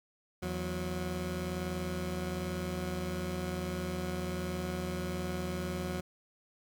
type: tone pair together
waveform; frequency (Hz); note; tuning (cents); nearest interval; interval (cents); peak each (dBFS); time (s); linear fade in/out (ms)
20% pulse; 81.07 / 182; E2 / F#3; -28 / -28; octave + major second; 1400; -33 / -31; 0.42-6.01; 10
effects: none